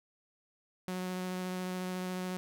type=tone with vibrato; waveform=sawtooth; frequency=183.4 Hz; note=F#3; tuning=15 cents flat; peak=-31 dBFS; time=0.88-2.37 s; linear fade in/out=0 ms; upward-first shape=sine; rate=14 Hz; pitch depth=9 cents each way; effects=none